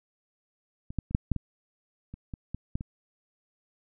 clicks, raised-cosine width 5 ms, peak -26 / -16 / -27 / -9 / -12 / -19 / -28 / -24 / -21 / -17 / -23 dBFS, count 11, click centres 0.905 / 0.987 / 1.11 / 1.149 / 1.317 / 1.363 / 2.14 / 2.338 / 2.546 / 2.755 / 2.809 s, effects none

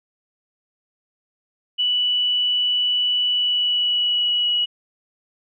sine tone with pitch glide, 2960 to 2921 Hz, F#7 to F#7, 0 to -23 cents, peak -17 dBFS, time 1.78-4.66 s, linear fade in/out 20 ms, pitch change -23 cents, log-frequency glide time 3.29-4.52 s, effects none

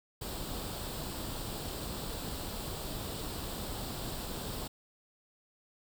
pink noise with comb filter, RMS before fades -39 dBFS, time 0.21-4.68 s, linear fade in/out 10 ms, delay 0.24 ms, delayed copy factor +0.55, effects none

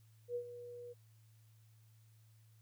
sine tone with ADSR envelope, 483.6 Hz, B4, 36 cents flat, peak -35 dBFS, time 0.28-0.94 s, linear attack 73 ms, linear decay 81 ms, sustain -12 dB, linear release 24 ms, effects added 110 Hz sine -62 dBFS peak until 2.61 s + white hiss -75 dBFS RMS until 2.61 s

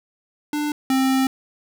square tone pair in turn, 296.9 / 264.2 Hz, D4 / C4, +19 / +17 cents, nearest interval major second, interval 202 cents, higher first, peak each -22 / -17 dBFS, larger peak second, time 0.53-0.72 / 0.9-1.27 s, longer second, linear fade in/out 2 ms, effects none

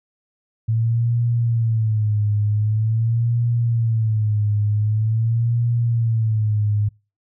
sine tone with vibrato, 111.2 Hz, A2, 19 cents sharp, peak -16 dBFS, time 0.68-6.89 s, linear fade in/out 10 ms, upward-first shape sine, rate 0.45 Hz, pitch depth 110 cents each way, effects noise-tail reverb RT60 0.3 s tail -26 dB re dry

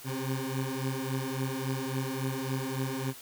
20% pulse beating tone pair, 130.81 / 134.41 Hz, C3 / C3, 0 / +47 cents, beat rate 3.6 Hz, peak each -29 / -29 dBFS, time 0.04-3.14 s, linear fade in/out 50 ms, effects white hiss -48 dBFS RMS until 3.21 s

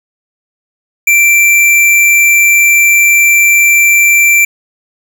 square tone, 2349 Hz, D7, in tune, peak -5 dBFS, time 1.07-4.45 s, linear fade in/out 5 ms, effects 7-bit

